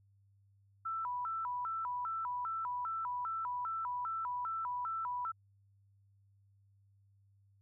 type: tone with vibrato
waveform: sine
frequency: 1144 Hz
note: D6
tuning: 46 cents flat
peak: -35 dBFS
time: 0.85-5.32 s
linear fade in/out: 10 ms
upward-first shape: square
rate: 2.5 Hz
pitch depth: 260 cents each way
effects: added 99 Hz sine -65 dBFS peak until 7.61 s

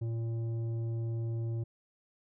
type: tone with tanh clipping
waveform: triangle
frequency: 114.8 Hz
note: A#2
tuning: 26 cents flat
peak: -33 dBFS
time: 0.01-1.64 s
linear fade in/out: 10 ms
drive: 13 dB
effects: none

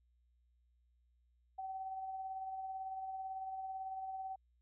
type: tone with tremolo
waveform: sine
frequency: 764 Hz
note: G5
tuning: 45 cents flat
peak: -39 dBFS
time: 1.58-4.36 s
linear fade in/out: 10 ms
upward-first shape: sine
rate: 18 Hz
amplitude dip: 35%
effects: added 60 Hz sine -70 dBFS peak until 4.61 s

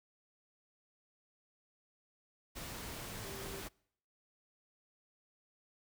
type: tone in noise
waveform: sine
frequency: 392 Hz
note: G4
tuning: in tune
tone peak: -48 dBFS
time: 3.24-3.62 s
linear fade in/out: 20 ms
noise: pink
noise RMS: -45 dBFS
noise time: 2.55-3.69 s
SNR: -6 dB
effects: noise-tail reverb RT60 0.7 s tail -26 dB re dry

